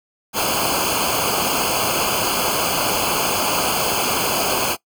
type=noise with comb filter; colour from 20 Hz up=pink; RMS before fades=-20 dBFS; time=0.33-4.77 s; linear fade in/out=50 ms; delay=0.53 ms; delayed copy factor=-1; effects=noise-tail reverb RT60 0.1 s tail -20 dB re dry